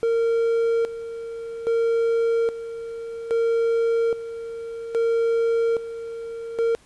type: tone with tremolo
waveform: triangle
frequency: 460.3 Hz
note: A#4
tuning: 22 cents flat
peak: -16 dBFS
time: 0.03-6.75 s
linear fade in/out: 0 ms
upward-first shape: square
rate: 0.61 Hz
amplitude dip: 75%
effects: pink hiss -55 dBFS RMS until 6.85 s + resampled to 24000 Hz